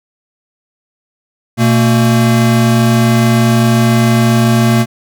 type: tone pair together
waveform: square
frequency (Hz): 120.83 / 228.1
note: B2 / A#3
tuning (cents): -37 / -37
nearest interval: major seventh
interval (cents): 1100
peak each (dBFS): -11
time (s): 1.57-4.86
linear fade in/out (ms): 50
effects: none